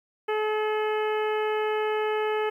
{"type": "harmonic tone", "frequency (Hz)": 428.7, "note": "A4", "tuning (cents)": -45, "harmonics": [1, 2, 3, 4, 5, 6, 7], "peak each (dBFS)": [-25, -31, -35, -37, -39, -41, -42], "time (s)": [0.28, 2.5], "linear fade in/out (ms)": 10, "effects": ["10-bit"]}